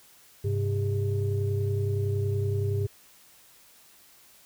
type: tone cluster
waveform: sine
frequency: 100.8 / 131.5 / 401.6 Hz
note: G2 / C3 / G4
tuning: +49 / +9 / +42 cents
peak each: -25 / -32 / -31 dBFS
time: 0.44-2.87 s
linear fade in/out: 10 ms
effects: tanh soft clip ceiling -16 dBFS + white hiss -56 dBFS RMS until 4.45 s

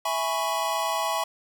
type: chord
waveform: square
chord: C# minor seventh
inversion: first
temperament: equal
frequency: 659.3 / 830.6 / 987.8 / 1108.7 Hz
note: E5 / G#5 / B5 / C#6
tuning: 0 / 0 / 0 / 0 cents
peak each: -31 dBFS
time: 0.05-1.24 s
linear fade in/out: 5 ms
effects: none

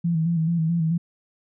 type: tone with vibrato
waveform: sine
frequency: 165.2 Hz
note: E3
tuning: 4 cents sharp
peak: -19 dBFS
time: 0.04-0.98 s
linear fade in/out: 10 ms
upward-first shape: square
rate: 4.6 Hz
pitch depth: 50 cents each way
effects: none

